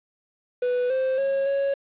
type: tone with pitch steps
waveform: triangle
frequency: 494.5 / 523 / 546 / 554 Hz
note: B4 / C5 / C#5 / C#5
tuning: +2 / -1 / -26 / -1 cents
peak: -19 dBFS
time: 0.62-1.74 s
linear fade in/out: 5 ms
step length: 280 ms
effects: resampled to 8000 Hz + 8-bit